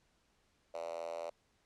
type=tone with high-pass filter; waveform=5% pulse; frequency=83.5 Hz; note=E2; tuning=23 cents sharp; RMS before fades=-42 dBFS; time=0.74-1.3 s; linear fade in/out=5 ms; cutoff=580 Hz; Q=6.4; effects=pink hiss -74 dBFS RMS until 1.65 s + low-pass 8000 Hz 12 dB/octave